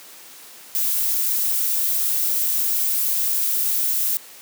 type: noise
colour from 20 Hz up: violet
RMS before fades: -21 dBFS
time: 0.75-4.17 s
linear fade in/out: 0 ms
effects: white hiss -43 dBFS RMS until 4.41 s + high-pass 200 Hz 12 dB/octave